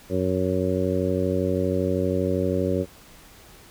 harmonic tone, 92.6 Hz, F#2, 2 cents sharp, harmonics 1 / 2 / 3 / 4 / 5 / 6, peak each -28 / -28 / -28 / -28 / -28 / -28 dBFS, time 0.09-2.86 s, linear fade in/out 50 ms, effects pink hiss -49 dBFS RMS until 3.7 s

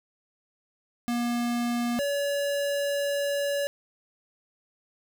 square tone pair in turn, 238.9 / 568.2 Hz, A#3 / C#5, +43 / +43 cents, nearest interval octave + minor third, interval 1500 cents, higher second, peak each -26 dBFS, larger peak neither, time 1.08-1.99 / 1.99-3.67 s, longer second, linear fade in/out 0 ms, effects 10-bit

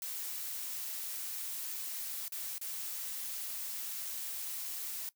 blue noise with dropouts, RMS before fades -40 dBFS, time 0.02-5.09 s, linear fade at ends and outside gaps 1 ms, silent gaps 2.281-2.321 / 2.581-2.613 s, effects noise-tail reverb RT60 0.1 s tail -18 dB re dry

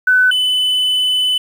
sine / triangle tone pair in turn, 1504 / 3008 Hz, F#6 / F#7, +28 / +28 cents, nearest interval octave, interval 1200 cents, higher second, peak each -8 / -11 dBFS, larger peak first, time 0.07-0.31 / 0.31-1.38 s, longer second, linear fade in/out 5 ms, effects 7-bit

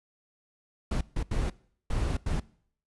brown noise bursts at uneven times, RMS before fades -28 dBFS, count 5, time 0.91-1.01 / 1.16-1.23 / 1.31-1.5 / 1.9-2.17 / 2.26-2.4 s, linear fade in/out 5 ms, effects noise-tail reverb RT60 0.6 s tail -22 dB re dry + resampled to 24000 Hz

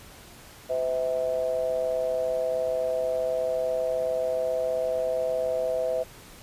triangle ring-modulated tone, 69.3 Hz, C#2, in tune, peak -19 dBFS, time 0.69-6.04 s, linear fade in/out 20 ms, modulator 578 Hz, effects pink hiss -48 dBFS RMS until 6.42 s + resampled to 32000 Hz

